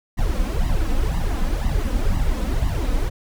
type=noise with flanger; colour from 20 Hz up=brown; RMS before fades=-20 dBFS; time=0.17-3.1 s; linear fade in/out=20 ms; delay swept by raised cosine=1 to 4 ms; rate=2 Hz; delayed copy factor=+1; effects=none